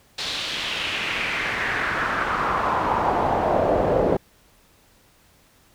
brown noise with band-pass filter sweep, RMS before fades -23 dBFS, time 0.18-4.17 s, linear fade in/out 5 ms, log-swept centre 4100 to 490 Hz, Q 2.7, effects pink hiss -57 dBFS RMS until 5.74 s

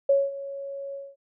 sine tone with ADSR envelope, 554.4 Hz, C#5, in tune, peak -15 dBFS, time 0.09-1.16 s, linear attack 6 ms, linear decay 210 ms, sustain -17 dB, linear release 220 ms, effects none

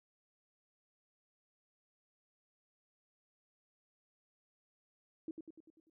sine tone with echo, 321 Hz, E4, 46 cents flat, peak -38 dBFS, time 5.28-5.31 s, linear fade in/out 2 ms, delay 98 ms, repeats 6, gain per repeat -5 dB, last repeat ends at 5.898 s, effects none

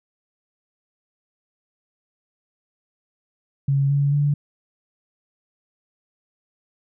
sine tone with pitch steps, 138.59 / 141.67 / 144.81 Hz, C#3 / C#3 / D3, 0 / +38 / -24 cents, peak -16 dBFS, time 3.68-4.34 s, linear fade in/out 5 ms, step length 220 ms, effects none

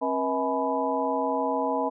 sine tone cluster, 269.2 / 482 / 642 / 845 / 992 Hz, C4 / B4 / E5 / G#5 / B5, +49 / -42 / -46 / +30 / +7 cents, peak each -30 dBFS, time 0.01-1.9 s, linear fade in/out 20 ms, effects none

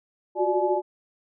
sine tone cluster, 359.1 / 372.6 / 592 / 854 Hz, F4 / F#4 / D5 / G#5, +48 / +12 / +14 / +48 cents, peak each -26 dBFS, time 0.35-0.82 s, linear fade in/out 50 ms, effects none

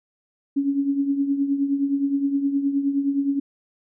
sine tone with tremolo, 279.1 Hz, C#4, 12 cents sharp, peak -16 dBFS, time 0.56-3.4 s, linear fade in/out 10 ms, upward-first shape triangle, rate 9.6 Hz, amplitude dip 70%, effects none

